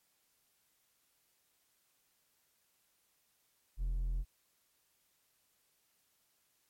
sine tone with hard clipping, 42.44 Hz, F1, 49 cents flat, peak -33 dBFS, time 3.77-4.25 s, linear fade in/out 50 ms, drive 3 dB, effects white hiss -75 dBFS RMS until 6.69 s + MP3 64 kbps

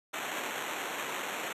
white noise with sample-and-hold, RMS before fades -36 dBFS, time 0.13-1.53 s, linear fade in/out 10 ms, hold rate 4900 Hz, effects high-pass 300 Hz 12 dB/octave + resampled to 32000 Hz

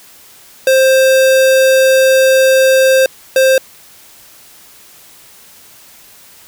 square tone bursts at uneven times, 527 Hz, C5, 12 cents sharp, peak -7 dBFS, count 2, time 0.67-3.06 / 3.36-3.58 s, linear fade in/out 2 ms, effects white hiss -41 dBFS RMS until 6.47 s

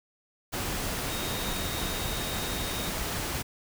sine tone in noise, 3729 Hz, A#7, in tune, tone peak -39 dBFS, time 1.09-2.9 s, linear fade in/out 20 ms, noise pink, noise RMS -32 dBFS, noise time 0.52-3.43 s, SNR -10 dB, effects none

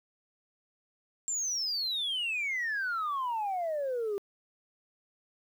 sine exponential sweep, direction down, 7470 to 391.7 Hz, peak -28 dBFS, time 1.28-4.18 s, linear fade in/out 0 ms, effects tanh soft clip ceiling -27 dBFS + 10-bit

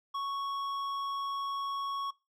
sine tone with hard clipping, 1108.7 Hz, C#6, in tune, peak -34 dBFS, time 0.14-2.11 s, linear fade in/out 10 ms, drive 8 dB, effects noise-tail reverb RT60 0.3 s tail -24 dB re dry

